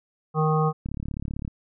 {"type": "harmonic tone", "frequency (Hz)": 155.56, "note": "D#3", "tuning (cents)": 0, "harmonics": [1, 3, 5, 7, 8], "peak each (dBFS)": [-21, -26, -28, -29, -30], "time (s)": [0.34, 0.73], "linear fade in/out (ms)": 50}
{"type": "click train", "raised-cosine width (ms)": 5, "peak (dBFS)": -19, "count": 23, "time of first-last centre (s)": [0.86, 1.478], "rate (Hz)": 35.6}
{"effects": []}